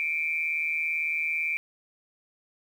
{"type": "tone with amplitude modulation", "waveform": "sine", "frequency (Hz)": 2349, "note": "D7", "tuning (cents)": 0, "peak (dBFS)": -22, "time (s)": [0, 1.57], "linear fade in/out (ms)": 0, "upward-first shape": "sine", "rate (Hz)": 158, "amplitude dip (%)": 75, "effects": ["9-bit"]}